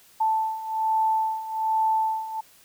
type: beating tone pair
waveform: sine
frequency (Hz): 880 / 881.2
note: A5 / A5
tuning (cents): 0 / +2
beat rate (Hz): 1.2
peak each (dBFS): -27 / -23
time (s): 0.2-2.41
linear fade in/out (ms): 10
effects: white hiss -55 dBFS RMS until 2.64 s